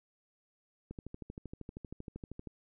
click train, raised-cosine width 3 ms, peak -30 dBFS, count 21, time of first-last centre 0.91-2.473 s, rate 12.8 Hz, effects none

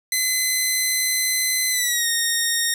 10% pulse tone with pitch glide, 2034 to 1854.4 Hz, C7 to A#6, -50 to -10 cents, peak -10 dBFS, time 0.12-2.74 s, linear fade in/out 2 ms, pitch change -160 cents, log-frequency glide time 1.7-2.07 s, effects none

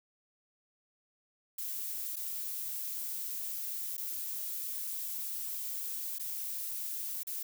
violet noise with dropouts, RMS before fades -38 dBFS, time 1.58-7.43 s, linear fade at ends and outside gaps 5 ms, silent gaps 2.159-2.165 / 3.969-3.978 / 6.185-6.195 / 7.233-7.269 s, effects none

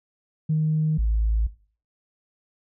sine tone pair in turn, 155.56 / 54.54 Hz, D#3 / A1, 0 / -15 cents, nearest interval octave + tritone, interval 1815 cents, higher first, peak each -18 dBFS, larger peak neither, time 0.49-0.98 / 0.98-1.47 s, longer neither, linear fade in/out 10 ms, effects noise-tail reverb RT60 0.4 s tail -17 dB re dry + tanh soft clip ceiling -14 dBFS

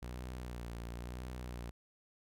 sawtooth tone with vibrato, 60.3 Hz, B1, 41 cents flat, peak -38 dBFS, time 0.02-1.71 s, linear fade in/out 10 ms, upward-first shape sine, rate 0.97 Hz, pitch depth 63 cents each way, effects none

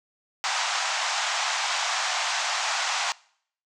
pink band-pass noise, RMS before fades -27 dBFS, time 0.44-3.12 s, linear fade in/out 0 ms, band 700 to 7400 Hz, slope 48 dB/octave, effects noise-tail reverb RT60 0.6 s tail -23 dB re dry

